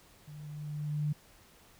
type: tone with level ramp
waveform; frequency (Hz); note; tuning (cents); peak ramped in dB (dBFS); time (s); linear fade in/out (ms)
sine; 149.2; D3; +28; -45 to -27; 0.27-1.13; 10
effects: pink hiss -60 dBFS RMS until 1.79 s